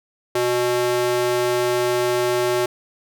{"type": "tone with high-pass filter", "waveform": "square", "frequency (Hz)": 122.4, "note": "B2", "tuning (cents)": -15, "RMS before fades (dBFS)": -20, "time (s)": [0.35, 2.66], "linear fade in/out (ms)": 5, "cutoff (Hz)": 410, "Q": 1.8, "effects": []}